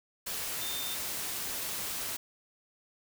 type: tone in noise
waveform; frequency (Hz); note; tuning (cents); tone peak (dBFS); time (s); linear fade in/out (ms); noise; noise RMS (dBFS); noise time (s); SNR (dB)
sine; 3606; A7; +42; -38; 0.61-0.95; 10; white; -36; 0.26-2.17; -5
effects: none